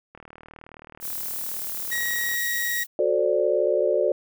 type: click train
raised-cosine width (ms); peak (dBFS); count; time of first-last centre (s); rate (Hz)
0.5; -28; 86; 0.15-2.341; 38.8
type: noise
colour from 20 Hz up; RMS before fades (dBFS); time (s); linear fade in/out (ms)
violet; -31; 1-2.87; 50
type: tone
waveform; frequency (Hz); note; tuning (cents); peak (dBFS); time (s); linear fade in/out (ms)
40% pulse; 1900; A#6; +33; -24; 1.91-2.84; 10
type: chord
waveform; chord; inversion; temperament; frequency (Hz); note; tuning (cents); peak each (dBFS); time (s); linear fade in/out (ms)
sine; D dominant seventh; first; just; 367.1 / 440.5 / 528.6 / 587.3; F#4 / A4 / C5 / D5; -14 / +2 / +18 / 0; -25 / -25 / -25 / -23; 2.99-4.12; 2
effects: none